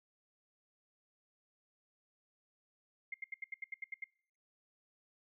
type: tone bursts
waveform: sine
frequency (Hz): 2117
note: C7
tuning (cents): +20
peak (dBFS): -38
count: 10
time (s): 3.12-4.042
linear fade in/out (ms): 5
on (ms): 22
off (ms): 78
effects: noise-tail reverb RT60 0.6 s tail -25 dB re dry